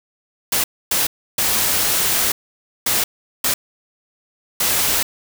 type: noise bursts at uneven times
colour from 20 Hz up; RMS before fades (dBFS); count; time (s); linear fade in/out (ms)
white; -18; 6; 0.52-0.64 / 0.91-1.07 / 1.38-2.32 / 2.86-3.04 / 3.44-3.54 / 4.6-5.03; 5
effects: none